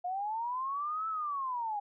sine linear two-way sweep, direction up then down, 704 to 1322 to 803 Hz, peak -32 dBFS, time 0.04-1.8 s, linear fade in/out 10 ms, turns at 1.08 s, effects none

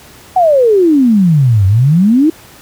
sine exponential two-way sweep, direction down then up, 762 to 92.5 to 331.8 Hz, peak -5 dBFS, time 0.36-2.3 s, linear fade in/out 5 ms, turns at 1.66 s, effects pink hiss -38 dBFS RMS until 2.61 s + high-pass 60 Hz 12 dB/octave

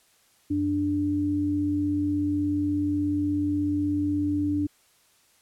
sine tone pair together, 92.5 / 294 Hz, F#2 / D4, 0 / +2 cents, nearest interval octave + minor sixth, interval 2002 cents, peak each -31 / -23 dBFS, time 0.5-4.67 s, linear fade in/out 10 ms, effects white hiss -62 dBFS RMS until 5.41 s + low-pass 12000 Hz 12 dB/octave

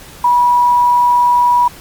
sine tone with quantisation, 972 Hz, B5, 28 cents flat, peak -7 dBFS, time 0.24-1.68 s, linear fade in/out 5 ms, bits 6, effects pink hiss -36 dBFS RMS until 1.8 s + MP3 96 kbps

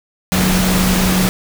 sine tone in noise, 185 Hz, F#3, in tune, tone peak -14 dBFS, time 0.32-1.29 s, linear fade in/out 0 ms, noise pink, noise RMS -17 dBFS, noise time 0.32-1.29 s, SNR 0 dB, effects none

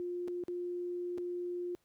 sine tone with dropouts, 353.5 Hz, F4, 21 cents sharp, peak -35 dBFS, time 0-1.75 s, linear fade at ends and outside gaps 0 ms, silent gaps 0.277-0.282 / 0.437-0.482 / 1.177-1.182 s, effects pink hiss -75 dBFS RMS until 1.84 s + high-pass 60 Hz 12 dB/octave

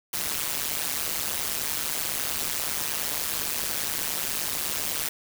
white noise with amplitude modulation, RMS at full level -25 dBFS, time 0.13-5.09 s, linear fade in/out 5 ms, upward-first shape sine, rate 150 Hz, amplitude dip 95%, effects none

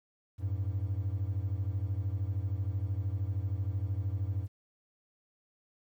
triangle beating tone pair, 92.5 / 105.5 Hz, F#2 / G#2, 0 / +28 cents, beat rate 13 Hz, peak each -30 / -32 dBFS, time 0.38-4.48 s, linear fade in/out 50 ms, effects tanh soft clip ceiling -21 dBFS + 11-bit

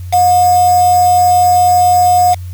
sine tone with quantisation, 719 Hz, F#5, 50 cents flat, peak -6 dBFS, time 0.12-2.35 s, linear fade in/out 20 ms, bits 3, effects added 90 Hz sine -22 dBFS peak until 2.53 s + white hiss -45 dBFS RMS until 2.53 s

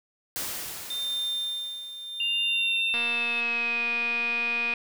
white noise with exponential decay, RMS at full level -31 dBFS, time 0.36-2.85 s, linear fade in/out 0 ms, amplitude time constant 540 ms
triangle tone with tremolo, 3600 Hz, A7, 39 cents sharp, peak -25 dBFS, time 0.9-3.41 s, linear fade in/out 5 ms, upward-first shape sine, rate 0.72 Hz, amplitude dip 70%
sine tone with pitch glide, 2794 to 2475 Hz, F7 to D#7, 0 to -10 cents, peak -25 dBFS, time 2.2-4.74 s, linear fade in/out 2 ms, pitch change -210 cents, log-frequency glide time 2.43-3.87 s
click train, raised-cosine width 0.3 ms, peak -20 dBFS, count 425, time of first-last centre 2.94-4.737 s, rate 236 Hz
effects none

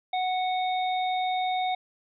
harmonic tone, 739 Hz, F#5, 2 cents flat, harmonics 1 / 3 / 5, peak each -25 / -36 / -36 dBFS, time 0.13-1.75 s, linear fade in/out 5 ms, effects none

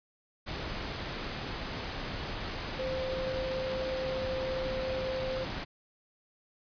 sine tone in noise, 522 Hz, C5, 4 cents flat, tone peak -32 dBFS, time 2.78-5.45 s, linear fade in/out 20 ms, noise pink, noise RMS -37 dBFS, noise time 0.46-5.65 s, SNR +2 dB, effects resampled to 11025 Hz

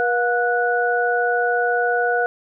sine tone cluster, 481.2 / 715 / 1474 Hz, B4 / F5 / F#6, -45 / +41 / -7 cents, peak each -21 dBFS, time 0-2.26 s, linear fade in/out 0 ms, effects none

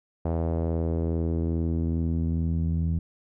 sawtooth tone with low-pass filter sweep, 82.41 Hz, E2, in tune, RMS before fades -26 dBFS, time 0.25-2.99 s, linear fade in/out 5 ms, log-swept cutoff 680 to 160 Hz, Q 1.8, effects none

